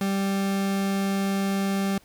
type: tone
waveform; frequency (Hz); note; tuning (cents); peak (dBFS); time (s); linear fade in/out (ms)
40% pulse; 196; G3; 0; -22; 0.01-1.98; 2
effects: pink hiss -57 dBFS RMS until 2.04 s